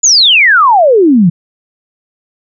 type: exponential sweep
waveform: sine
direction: down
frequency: 7110 to 160 Hz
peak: -3 dBFS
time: 0.03-1.3 s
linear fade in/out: 10 ms
effects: none